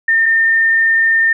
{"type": "tone pair in turn", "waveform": "sine", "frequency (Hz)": [1812, 1812], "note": ["A#6", "A#6"], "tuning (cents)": [-50, -50], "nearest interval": "unison", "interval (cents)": 0, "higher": "neither", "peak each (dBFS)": -9, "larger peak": "neither", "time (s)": [[0.08, 0.26], [0.26, 1.33]], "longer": "second", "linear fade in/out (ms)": 5, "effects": []}